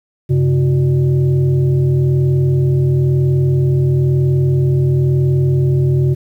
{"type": "tone with frequency modulation", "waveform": "sine", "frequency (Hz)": 135.5, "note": "C#3", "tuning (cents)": -39, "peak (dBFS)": -10, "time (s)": [0.29, 6.15], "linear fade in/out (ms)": 20, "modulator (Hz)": 230, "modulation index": 0.65, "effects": ["8-bit"]}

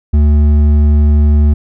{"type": "tone with hard clipping", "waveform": "sine", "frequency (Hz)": 74, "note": "D2", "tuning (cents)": 14, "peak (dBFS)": -7, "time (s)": [0.13, 1.54], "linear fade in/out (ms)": 10, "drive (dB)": 7, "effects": []}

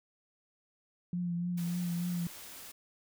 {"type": "tone with vibrato", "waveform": "sine", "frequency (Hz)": 174.61, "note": "F3", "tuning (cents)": 0, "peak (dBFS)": -31, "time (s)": [1.13, 2.27], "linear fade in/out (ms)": 2, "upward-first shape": "triangle", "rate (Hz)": 3.4, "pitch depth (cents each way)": 35}
{"type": "noise", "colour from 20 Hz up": "white", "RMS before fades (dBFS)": -48, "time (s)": [1.57, 2.72], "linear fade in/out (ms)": 10}
{"effects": []}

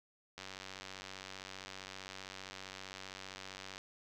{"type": "click train", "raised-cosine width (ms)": 0.2, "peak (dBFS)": -28, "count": 325, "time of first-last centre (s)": [0.38, 3.78], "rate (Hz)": 95.3, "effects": []}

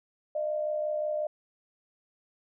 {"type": "tone pair together", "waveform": "sine", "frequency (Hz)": [606.5, 672], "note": ["D#5", "E5"], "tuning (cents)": [-44, 33], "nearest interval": "major second", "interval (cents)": 177, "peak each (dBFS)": [-28, -37], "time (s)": [0.35, 1.27], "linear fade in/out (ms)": 5, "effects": []}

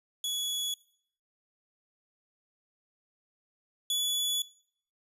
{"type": "tone pair in turn", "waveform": "sawtooth", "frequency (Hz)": [3386, 3419], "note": ["G#7", "G#7"], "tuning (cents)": [33, 50], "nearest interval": "unison", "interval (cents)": 17, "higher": "second", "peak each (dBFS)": [-27, -24], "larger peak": "second", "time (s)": [[0.24, 0.74], [3.9, 4.42]], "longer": "second", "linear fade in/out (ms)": 2, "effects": ["noise-tail reverb RT60 0.6 s tail -21 dB re dry", "resampled to 32000 Hz"]}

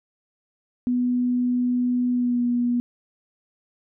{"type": "tone with pitch glide", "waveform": "sine", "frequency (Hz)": [246.9, 242.1], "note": ["B3", "B3"], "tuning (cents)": [0, -34], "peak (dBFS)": -19, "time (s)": [0.87, 2.8], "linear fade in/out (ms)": 0, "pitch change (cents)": -34, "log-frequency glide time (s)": [2.12, 2.42], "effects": []}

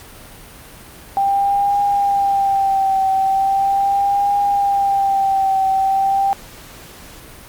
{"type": "tone with vibrato", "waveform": "sine", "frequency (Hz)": 789, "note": "G5", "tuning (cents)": 11, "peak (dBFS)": -13, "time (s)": [1.17, 6.33], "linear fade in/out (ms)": 0, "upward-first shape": "triangle", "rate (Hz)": 0.39, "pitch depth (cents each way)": 45, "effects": ["pink hiss -39 dBFS RMS until 7.48 s", "Opus 48 kbps"]}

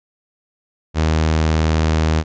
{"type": "tone", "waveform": "sawtooth", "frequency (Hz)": 79, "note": "D#2", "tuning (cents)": 27, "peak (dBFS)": -10, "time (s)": [0.94, 2.24], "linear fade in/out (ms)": 50, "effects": ["resampled to 16000 Hz"]}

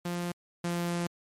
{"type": "tone pair in turn", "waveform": "sawtooth", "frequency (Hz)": [174.6, 172.89], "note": ["F3", "F3"], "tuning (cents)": [0, -17], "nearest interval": "unison", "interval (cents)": 17, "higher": "first", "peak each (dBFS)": [-27, -25], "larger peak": "second", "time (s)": [[0.05, 0.32], [0.64, 1.07]], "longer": "second", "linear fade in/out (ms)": 5, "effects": ["MP3 64 kbps"]}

